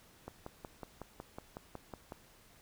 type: click train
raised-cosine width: 1 ms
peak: -29 dBFS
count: 11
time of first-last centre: 0.28-2.122 s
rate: 5.43 Hz
effects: pink hiss -62 dBFS RMS until 2.61 s